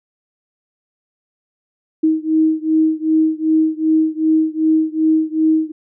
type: beating tone pair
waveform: sine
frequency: 314.9 / 317.5 Hz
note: D#4 / D#4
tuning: +21 / +35 cents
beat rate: 2.6 Hz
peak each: -15 / -16 dBFS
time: 2.03-5.72 s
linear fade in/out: 10 ms
effects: none